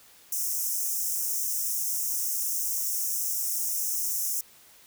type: high-pass noise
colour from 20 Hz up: white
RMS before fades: -29 dBFS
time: 0.32-4.41 s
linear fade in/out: 5 ms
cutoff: 5400 Hz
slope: 96 dB/octave
effects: white hiss -55 dBFS RMS until 4.86 s